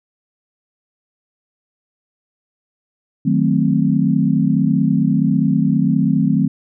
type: chord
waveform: sine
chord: D# diminished seventh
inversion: none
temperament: equal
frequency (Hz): 155.56 / 185 / 220 / 261.6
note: D#3 / F#3 / A3 / C4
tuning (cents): 0 / 0 / 0 / 0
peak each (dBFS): -18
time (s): 3.25-6.48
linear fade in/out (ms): 10
effects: none